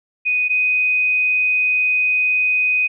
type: tone pair in turn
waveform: sine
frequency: 2489 / 2499 Hz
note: D#7 / D#7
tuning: 0 / +7 cents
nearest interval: unison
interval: 7 cents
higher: second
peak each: -15 / -14 dBFS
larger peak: second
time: 0.25-0.49 / 0.49-2.88 s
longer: second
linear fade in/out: 20 ms
effects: none